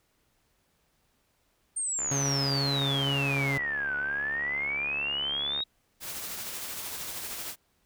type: exponential two-way sweep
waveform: sine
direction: down then up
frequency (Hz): 8830 to 1461 to 3820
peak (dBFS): -28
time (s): 1.76-5.64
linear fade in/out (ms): 10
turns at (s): 3.96
type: click train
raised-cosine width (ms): 0.5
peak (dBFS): -25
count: 258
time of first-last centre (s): 1.99-5.605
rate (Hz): 71.1
type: tone with vibrato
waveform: sawtooth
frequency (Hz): 138.59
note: C#3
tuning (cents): 0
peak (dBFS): -24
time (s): 2.11-3.58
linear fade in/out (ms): 5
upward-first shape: sine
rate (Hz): 2.1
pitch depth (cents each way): 8
type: noise with tremolo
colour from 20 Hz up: white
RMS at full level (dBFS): -36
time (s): 6-7.56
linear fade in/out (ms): 50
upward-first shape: sine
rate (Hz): 13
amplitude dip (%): 30
effects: pink hiss -71 dBFS RMS until 7.85 s